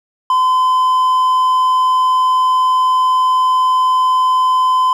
triangle tone, 1022 Hz, C6, 41 cents flat, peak -8 dBFS, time 0.3-4.93 s, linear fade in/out 2 ms, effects none

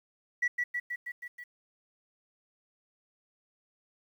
sine tone with echo, 1946 Hz, B6, 26 cents flat, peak -23 dBFS, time 0.42-0.48 s, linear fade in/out 10 ms, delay 160 ms, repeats 6, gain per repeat -3 dB, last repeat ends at 1.44 s, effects tanh soft clip ceiling -22 dBFS + 10-bit

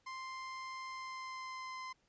30% pulse tone with pitch glide, 1046.5 to 1035.1 Hz, C6 to C6, 0 to -19 cents, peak -40 dBFS, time 0.06-1.93 s, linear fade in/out 10 ms, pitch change -19 cents, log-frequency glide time 0.87-1.82 s, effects pink hiss -75 dBFS RMS until 2.08 s + resampled to 16000 Hz

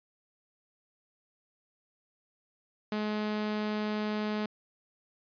sawtooth tone, 212 Hz, G#3, 36 cents sharp, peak -26 dBFS, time 2.92-4.46 s, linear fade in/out 2 ms, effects resampled to 11025 Hz

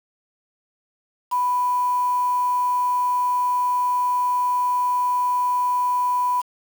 sine tone with quantisation, 990 Hz, B5, 4 cents sharp, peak -18 dBFS, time 1.31-6.42 s, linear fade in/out 20 ms, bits 6, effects none

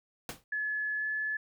pink noise with exponential decay, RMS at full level -35 dBFS, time 0.29-0.44 s, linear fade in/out 1 ms, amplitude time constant 31 ms
sine tone with pitch glide, 1710 to 1721.9 Hz, A6 to A6, -50 to -38 cents, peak -30 dBFS, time 0.52-1.37 s, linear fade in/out 5 ms, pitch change +12 cents, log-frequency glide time 0.97-1.04 s
effects none

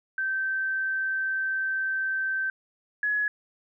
sine tone pair in turn, 1552 / 1687.2 Hz, G6 / G#6, -18 / +27 cents, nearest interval minor second, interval 145 cents, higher second, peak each -25 / -23 dBFS, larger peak second, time 0.18-2.5 / 3.03-3.28 s, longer first, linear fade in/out 2 ms, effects none

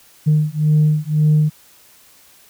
sine beating tone pair, 151.6 / 153.5 Hz, D#3 / D#3, -45 / -23 cents, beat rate 1.9 Hz, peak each -14 dBFS, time 0.26-1.5 s, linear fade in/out 20 ms, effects tanh soft clip ceiling -7 dBFS + white hiss -49 dBFS RMS until 2.49 s

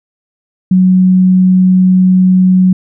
sine tone, 185 Hz, F#3, in tune, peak -4 dBFS, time 0.71-2.73 s, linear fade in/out 5 ms, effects none

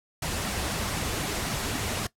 pink noise with flanger, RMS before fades -30 dBFS, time 0.22-2.07 s, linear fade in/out 5 ms, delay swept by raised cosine 1.9 to 7.4 ms, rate 3.9 Hz, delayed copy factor -0.7, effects noise-tail reverb RT60 0.1 s tail -18 dB re dry + low-pass 12000 Hz 12 dB/octave

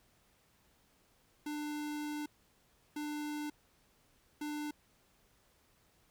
square tone bursts at uneven times, 298 Hz, D4, 25 cents sharp, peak -38 dBFS, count 3, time 1.46-2.26 / 2.96-3.5 / 4.41-4.71 s, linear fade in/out 5 ms, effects pink hiss -70 dBFS RMS until 6.1 s

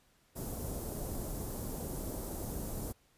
pink band-stop noise, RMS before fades -39 dBFS, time 0.35-2.93 s, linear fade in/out 20 ms, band 610 to 10000 Hz, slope 12 dB/octave, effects pink hiss -69 dBFS RMS until 3.17 s + resampled to 32000 Hz

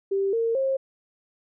sine tone with pitch steps, 392 / 458.2 / 535.5 Hz, G4 / A#4 / C5, 0 / -30 / +40 cents, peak -21 dBFS, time 0.11-0.77 s, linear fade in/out 10 ms, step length 220 ms, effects none

